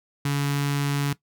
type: tone with notch filter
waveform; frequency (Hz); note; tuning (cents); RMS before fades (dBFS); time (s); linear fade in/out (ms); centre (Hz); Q
sawtooth; 142.2; C#3; +45; -24; 0.25-1.13; 5; 580; 0.93
effects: noise-tail reverb RT60 0.1 s tail -17 dB re dry